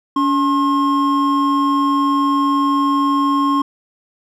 triangle tone pair together, 283.7 / 1071 Hz, C#4 / C6, +40 / +40 cents, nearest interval octave + major seventh, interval 2300 cents, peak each -14 dBFS, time 0.16-3.62 s, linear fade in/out 5 ms, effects none

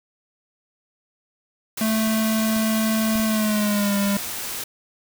white noise, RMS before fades -30 dBFS, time 1.77-4.64 s, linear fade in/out 5 ms
square tone with pitch glide, 220 to 200.6 Hz, A3 to G3, 0 to +40 cents, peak -20 dBFS, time 1.81-4.17 s, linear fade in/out 2 ms, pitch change -160 cents, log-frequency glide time 3.24-3.96 s
clicks, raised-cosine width 5 ms, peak -31 / -29 / -23 / -26 dBFS, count 4, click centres 2.074 / 2.565 / 3.156 / 3.198 s
effects none

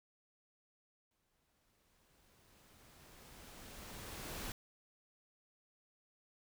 pink noise with exponential growth, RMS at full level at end -43 dBFS, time 1.11-4.52 s, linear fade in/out 2 ms, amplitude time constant 740 ms, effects none

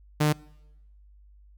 sawtooth tone, 150.8 Hz, D3, 46 cents sharp, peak -16 dBFS, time 0.2-0.33 s, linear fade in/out 10 ms, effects noise-tail reverb RT60 0.9 s tail -24 dB re dry + added 50 Hz sine -51 dBFS peak until 1.57 s

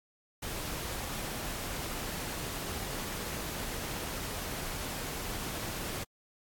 pink noise, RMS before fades -38 dBFS, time 0.42-6.04 s, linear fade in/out 10 ms, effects AAC 64 kbps

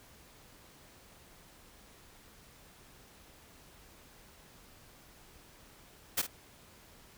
white noise with echo, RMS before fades -30 dBFS, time 6.17-6.22 s, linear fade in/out 10 ms, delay 50 ms, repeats 1, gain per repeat -11 dB, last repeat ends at 6.27 s, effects pink hiss -58 dBFS RMS until 7.17 s

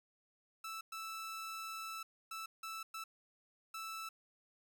sawtooth tone bursts at uneven times, 1318.5 Hz, E6, in tune, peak -39 dBFS, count 6, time 0.64-0.81 / 0.92-2.03 / 2.31-2.46 / 2.63-2.83 / 2.94-3.04 / 3.74-4.09 s, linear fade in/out 5 ms, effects none

